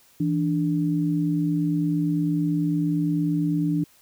sine tone pair together, 164.81 / 293.7 Hz, E3 / D4, 0 / 0 cents, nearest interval minor seventh, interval 1000 cents, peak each -23 dBFS, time 0.2-3.84 s, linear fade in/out 5 ms, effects white hiss -57 dBFS RMS until 4.01 s

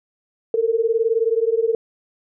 sine beating tone pair, 444.9 / 463.9 Hz, A4 / A#4, +19 / -8 cents, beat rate 19 Hz, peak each -19 dBFS, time 0.54-1.75 s, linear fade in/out 2 ms, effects none

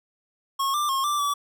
square tone with pitch steps, 1091 / 1185 / 1078 / 1176 / 1149 Hz, C#6 / D6 / C#6 / D6 / D6, -28 / +15 / -49 / +2 / -38 cents, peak -23 dBFS, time 0.59-1.34 s, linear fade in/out 10 ms, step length 150 ms, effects none

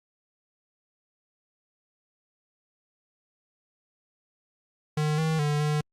square tone with pitch steps, 151.9 / 159 / 147.9 / 150.1 Hz, D#3 / D#3 / D3 / D3, -41 / +38 / +13 / +38 cents, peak -24 dBFS, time 4.97-5.81 s, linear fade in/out 5 ms, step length 210 ms, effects low-pass 9000 Hz 12 dB/octave + Opus 48 kbps

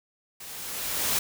white noise with level ramp, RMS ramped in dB -42 to -24 dBFS, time 0.4-1.19 s, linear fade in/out 5 ms, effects none

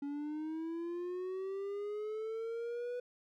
triangle linear sweep, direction up, 281.1 to 493.9 Hz, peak -35 dBFS, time 0.02-3 s, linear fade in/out 5 ms, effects none

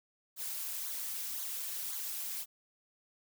blue noise with flanger, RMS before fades -39 dBFS, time 0.36-2.46 s, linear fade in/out 50 ms, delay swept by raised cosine 0.37 to 4.17 ms, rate 1.9 Hz, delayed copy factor -0.65, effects none

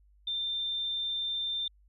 sine tone, 3584 Hz, A7, 31 cents sharp, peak -30 dBFS, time 0.27-1.68 s, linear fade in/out 5 ms, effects added 50 Hz sine -59 dBFS peak until 1.88 s

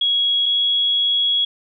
sine tone pair in turn, 3322 / 3334 Hz, G#7 / G#7, 0 / +6 cents, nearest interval unison, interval 6 cents, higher second, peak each -15 dBFS, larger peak neither, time 0.01-0.46 / 0.46-1.45 s, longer second, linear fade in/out 5 ms, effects none

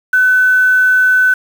sine tone with quantisation, 1508 Hz, F#6, 32 cents sharp, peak -7 dBFS, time 0.13-1.34 s, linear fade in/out 5 ms, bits 5, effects none

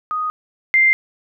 sine tone pair in turn, 1244.5 / 2093 Hz, D#6 / C7, 0 / 0 cents, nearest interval major sixth, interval 900 cents, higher second, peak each -19 / -10 dBFS, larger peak second, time 0.11-0.3 / 0.74-0.93 s, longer neither, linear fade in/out 0 ms, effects none

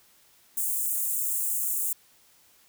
white high-pass noise, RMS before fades -28 dBFS, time 0.57-1.93 s, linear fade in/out 5 ms, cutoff 7300 Hz, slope 48 dB/octave, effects white hiss -60 dBFS RMS until 2.68 s

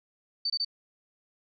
sine tone bursts, 4570 Hz, D8, 48 cents flat, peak -26 dBFS, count 3, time 0.45-0.648 s, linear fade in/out 5 ms, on 50 ms, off 24 ms, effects none

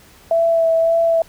sine tone with vibrato, 661 Hz, E5, 5 cents sharp, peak -12 dBFS, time 0.31-1.22 s, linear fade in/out 2 ms, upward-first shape sine, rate 1.8 Hz, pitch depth 17 cents each way, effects pink hiss -47 dBFS RMS until 1.28 s

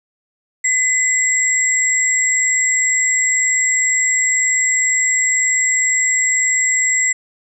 sine tone pair together, 2018 / 7619 Hz, B6 / A#8, +37 / +37 cents, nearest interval octave + major seventh, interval 2300 cents, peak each -16 dBFS, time 0.64-7.13 s, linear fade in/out 10 ms, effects none

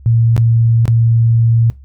sine tone with dropouts, 115.2 Hz, A#2, 20 cents flat, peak -8 dBFS, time 0.06-1.7 s, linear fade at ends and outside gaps 0 ms, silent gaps 0.365-0.378 / 0.855-0.879 s, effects noise-tail reverb RT60 0.2 s tail -20 dB re dry + added 68 Hz sine -35 dBFS peak until 1.84 s

